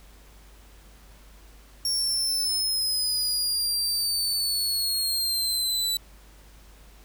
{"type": "exponential sweep", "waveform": "sawtooth", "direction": "down", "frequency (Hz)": [5520, 3951], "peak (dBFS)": -21, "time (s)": [1.85, 5.97], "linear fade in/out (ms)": 2, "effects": ["added 50 Hz sine -49 dBFS peak until 7.04 s", "pink hiss -55 dBFS RMS until 7.04 s"]}